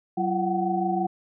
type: tone cluster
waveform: sine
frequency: 188.1 / 342.4 / 730 / 756 Hz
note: F#3 / F4 / F#5 / F#5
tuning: +29 / -34 / -24 / +37 cents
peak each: -28 / -28 / -31 / -26 dBFS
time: 0.17-1.07 s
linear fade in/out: 10 ms
effects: none